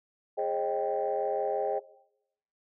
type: chord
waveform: sine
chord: Ab major seventh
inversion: none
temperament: equal with one note detuned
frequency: 415.3 / 536.4 / 622.3 / 784 Hz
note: Ab4 / C5 / Eb5 / G5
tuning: 0 / +43 / 0 / 0 cents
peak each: -32 dBFS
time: 0.37-1.8 s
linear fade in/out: 20 ms
effects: noise-tail reverb RT60 0.8 s tail -19 dB re dry + tanh soft clip ceiling -19 dBFS